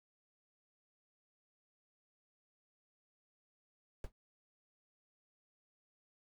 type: noise with exponential decay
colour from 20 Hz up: brown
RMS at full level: -38 dBFS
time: 4.04-4.12 s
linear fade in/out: 1 ms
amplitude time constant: 16 ms
effects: none